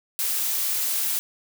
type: noise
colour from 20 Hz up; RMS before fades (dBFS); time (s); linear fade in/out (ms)
blue; -25; 0.19-1.19; 0
effects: none